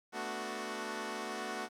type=chord; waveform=10% pulse; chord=B minor seventh; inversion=third; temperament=equal; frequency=220 / 246.9 / 293.7 / 370 Hz; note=A3 / B3 / D4 / F#4; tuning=0 / 0 / 0 / 0 cents; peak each=-34 / -37 / -38 / -33 dBFS; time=0.12-1.69 s; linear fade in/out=50 ms; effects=low-pass 9000 Hz 12 dB/octave + 11-bit